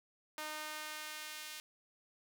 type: tone with high-pass filter sweep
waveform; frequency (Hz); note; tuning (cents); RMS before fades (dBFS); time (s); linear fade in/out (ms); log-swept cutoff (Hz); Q
sawtooth; 306.5; D#4; -26; -45; 0.38-1.6; 0; 890 to 2600; 0.79
effects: none